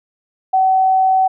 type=tone; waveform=sine; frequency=758 Hz; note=F#5; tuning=42 cents sharp; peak=-10 dBFS; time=0.53-1.28 s; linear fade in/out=10 ms; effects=none